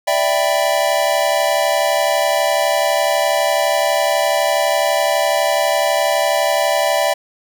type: chord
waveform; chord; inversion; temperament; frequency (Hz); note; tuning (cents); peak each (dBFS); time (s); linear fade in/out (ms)
square; E minor seventh; third; equal; 587.3 / 659.3 / 784 / 987.8; D5 / E5 / G5 / B5; 0 / 0 / 0 / 0; -19 / -19 / -21 / -25; 0.07-7.14; 10
effects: none